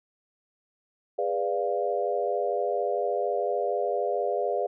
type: chord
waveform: sine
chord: G# diminished seventh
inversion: none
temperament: equal with one note detuned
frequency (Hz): 409.6 / 493.9 / 587.3 / 698.5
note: G#4 / B4 / D5 / F5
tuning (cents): -24 / 0 / 0 / 0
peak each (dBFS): -30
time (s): 1.18-4.67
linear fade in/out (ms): 10
effects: none